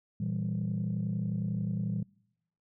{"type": "chord", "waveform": "sine", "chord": "E diminished", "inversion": "second", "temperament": "equal", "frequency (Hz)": [116.54, 164.81, 196], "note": ["Bb2", "E3", "G3"], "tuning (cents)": [0, 0, 0], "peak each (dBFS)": -33, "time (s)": [0.2, 2.03], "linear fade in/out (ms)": 5, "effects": ["noise-tail reverb RT60 0.8 s tail -26 dB re dry", "tanh soft clip ceiling -24 dBFS"]}